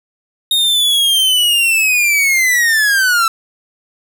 45% pulse linear sweep, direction down, 3729 to 1318.5 Hz, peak -10 dBFS, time 0.51-3.28 s, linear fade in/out 2 ms, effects none

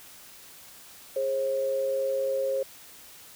sine tone pair together, 413.3 / 536.7 Hz, G#4 / C5, -8 / +44 cents, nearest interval perfect fourth, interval 452 cents, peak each -34 / -25 dBFS, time 1.16-2.63 s, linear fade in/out 5 ms, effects white hiss -49 dBFS RMS until 3.35 s

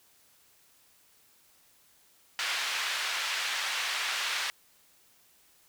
white band-pass noise, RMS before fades -32 dBFS, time 2.39-4.5 s, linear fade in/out 0 ms, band 1200 to 3400 Hz, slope 12 dB/octave, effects white hiss -63 dBFS RMS until 5.68 s

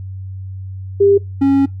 sine / triangle tone pair in turn, 399.2 / 274.8 Hz, G4 / C#4, +32 / -15 cents, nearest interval tritone, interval 647 cents, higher first, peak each -7 dBFS, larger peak neither, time 1-1.18 / 1.41-1.66 s, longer second, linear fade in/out 10 ms, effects noise-tail reverb RT60 0.2 s tail -22 dB re dry + added 95 Hz sine -25 dBFS peak until 1.8 s

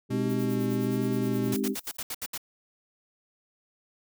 sine chord, Ab major seventh, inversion none, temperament equal with one note detuned, 207.7 / 261.6 / 309 / 392 Hz, Ab3 / C4 / Eb4 / G4, 0 / 0 / -12 / 0 cents, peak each -30 / -30 / -35 / -32 dBFS, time 0.09-1.76 s, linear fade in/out 50 ms
square tone with vibrato, 123.47 Hz, B2, in tune, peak -32 dBFS, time 0.1-1.55 s, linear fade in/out 10 ms, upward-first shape sine, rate 1.3 Hz, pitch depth 25 cents each way
violet noise with tremolo, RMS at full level -44 dBFS, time 0.29-1.97 s, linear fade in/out 10 ms, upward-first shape sine, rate 9.6 Hz, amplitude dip 90%
white noise bursts, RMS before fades -34 dBFS, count 8, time 1.52-2.378 s, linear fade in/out 5 ms, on 46 ms, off 70 ms
effects none

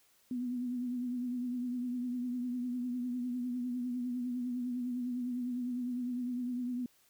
sine tone with vibrato, 246.9 Hz, B3, in tune, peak -33 dBFS, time 0.31-6.86 s, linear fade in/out 2 ms, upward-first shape triangle, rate 9.9 Hz, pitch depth 53 cents each way, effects white hiss -68 dBFS RMS until 7.09 s

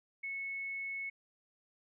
sine tone, 2200 Hz, C#7, 14 cents flat, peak -37 dBFS, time 0.23-1.1 s, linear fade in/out 10 ms, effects none

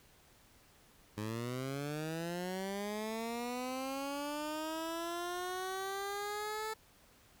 15% pulse linear sweep, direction up, 103.83 to 440 Hz, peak -31 dBFS, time 1.17-6.74 s, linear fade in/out 10 ms, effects pink hiss -64 dBFS RMS until 7.4 s

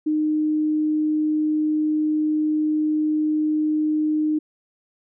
sine tone, 306.7 Hz, D#4, 25 cents flat, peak -18 dBFS, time 0.06-4.39 s, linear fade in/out 10 ms, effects none

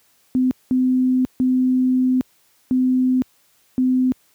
sine tone bursts at uneven times, 255.7 Hz, C4, 40 cents flat, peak -14 dBFS, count 5, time 0.35-0.51 / 0.71-1.25 / 1.4-2.21 / 2.71-3.22 / 3.78-4.12 s, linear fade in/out 0 ms, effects white hiss -59 dBFS RMS until 4.34 s + high-pass 60 Hz 12 dB/octave

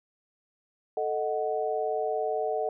sine chord, D# diminished, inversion second, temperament equal, 440 / 622.3 / 740 Hz, A4 / D#5 / F#5, 0 / 0 / 0 cents, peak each -30 / -31 / -31 dBFS, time 0.97-2.69 s, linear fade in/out 2 ms, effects none

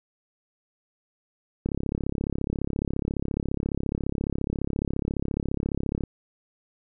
click train, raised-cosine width 3 ms, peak -14 dBFS, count 152, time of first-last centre 1.66-6.037 s, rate 34.5 Hz, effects none

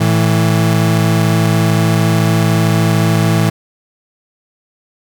35% pulse tone pair together, 111.3 / 164.89 Hz, A2 / E3, +20 / +1 cents, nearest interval perfect fifth, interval 681 cents, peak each -11 dBFS, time 0-3.5 s, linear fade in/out 10 ms, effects none

